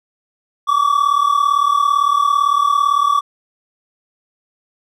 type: tone pair together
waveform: triangle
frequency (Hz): 1129 / 1166.8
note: C#6 / D6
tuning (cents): +31 / -12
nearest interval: minor second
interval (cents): 57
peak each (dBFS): -13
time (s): 0.67-3.21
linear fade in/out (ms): 20
effects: none